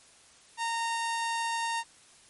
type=tone; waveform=sawtooth; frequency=922 Hz; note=A#5; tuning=19 cents flat; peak=-25 dBFS; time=0.57-1.84 s; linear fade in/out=50 ms; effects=white hiss -57 dBFS RMS until 2.29 s + MP3 48 kbps